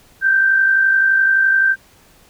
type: tone pair together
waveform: sine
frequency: 1516.3 / 1568 Hz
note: F#6 / G6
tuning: +42 / 0 cents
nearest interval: minor second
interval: 58 cents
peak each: -22 / -11 dBFS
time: 0.21-1.76 s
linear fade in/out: 50 ms
effects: pink hiss -50 dBFS RMS until 2.29 s